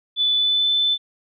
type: tone with pitch glide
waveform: sine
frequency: 3483 to 3519 Hz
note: A7 to A7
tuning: -18 to 0 cents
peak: -16 dBFS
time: 0.16-0.98 s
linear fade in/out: 50 ms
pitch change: +18 cents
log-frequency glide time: 0.36-0.7 s
effects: none